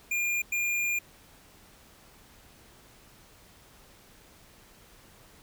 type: tone bursts at uneven times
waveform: square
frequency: 2410 Hz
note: D7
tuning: 44 cents sharp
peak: -27 dBFS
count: 2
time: 0.11-0.42 / 0.52-0.99 s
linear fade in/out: 5 ms
effects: pink hiss -56 dBFS RMS until 5.42 s

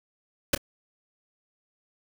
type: noise with echo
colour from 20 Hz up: pink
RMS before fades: -21 dBFS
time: 0.53-0.55 s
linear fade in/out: 5 ms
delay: 28 ms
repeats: 1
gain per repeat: -15 dB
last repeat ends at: 0.578 s
effects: none

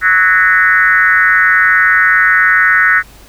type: tone with frequency modulation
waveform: sine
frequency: 1661.2 Hz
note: G#6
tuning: in tune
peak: -6 dBFS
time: 0.01-3.03 s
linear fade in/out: 50 ms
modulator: 181 Hz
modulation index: 1.8
effects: added 50 Hz sine -41 dBFS peak until 3.28 s + pink hiss -41 dBFS RMS until 3.28 s

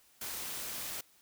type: noise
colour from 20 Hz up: white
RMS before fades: -40 dBFS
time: 0.21-1.01 s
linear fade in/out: 5 ms
effects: white hiss -65 dBFS RMS until 1.21 s

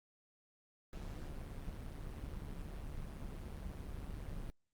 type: noise with amplitude modulation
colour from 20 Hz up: brown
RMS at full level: -42 dBFS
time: 0.93-4.5 s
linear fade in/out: 0 ms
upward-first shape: sine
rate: 143 Hz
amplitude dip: 60%
effects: Opus 48 kbps

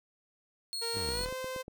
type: tone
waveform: 35% pulse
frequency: 4314 Hz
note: C#8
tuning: 48 cents flat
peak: -33 dBFS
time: 0.73-1.25 s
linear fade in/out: 0 ms
type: tone with pitch glide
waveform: sawtooth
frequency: 463.4 to 517.2 Hz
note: A#4 to C5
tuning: -10 to -20 cents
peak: -32 dBFS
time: 0.81-1.63 s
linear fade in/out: 20 ms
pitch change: +190 cents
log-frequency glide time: 1.08-1.3 s
type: exponential sweep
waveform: sawtooth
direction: down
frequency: 117.1 to 32.14 Hz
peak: -34 dBFS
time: 0.93-1.32 s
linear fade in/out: 50 ms
type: click train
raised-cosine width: 2 ms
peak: -30 dBFS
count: 7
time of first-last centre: 0.97-1.681 s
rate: 8.44 Hz
effects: none

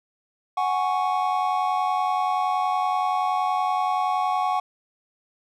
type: chord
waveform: triangle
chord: F# suspended second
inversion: none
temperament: equal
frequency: 740 / 830.6 / 1108.7 Hz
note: F#5 / G#5 / C#6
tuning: 0 / 0 / 0 cents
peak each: -22 / -25 / -24 dBFS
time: 0.57-4.6 s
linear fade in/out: 5 ms
effects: none

